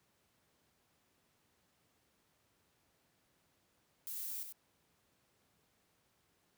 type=noise with echo; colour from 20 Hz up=violet; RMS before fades=-43 dBFS; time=4.07-4.43 s; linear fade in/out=0 ms; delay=94 ms; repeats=1; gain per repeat=-6 dB; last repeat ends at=4.524 s; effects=pink hiss -75 dBFS RMS until 6.57 s + high-pass 80 Hz 12 dB/octave